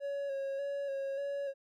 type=tone with vibrato; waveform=triangle; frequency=554.4 Hz; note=C#5; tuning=in tune; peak=-32 dBFS; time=0-1.54 s; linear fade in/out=50 ms; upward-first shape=square; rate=1.7 Hz; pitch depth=25 cents each way; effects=none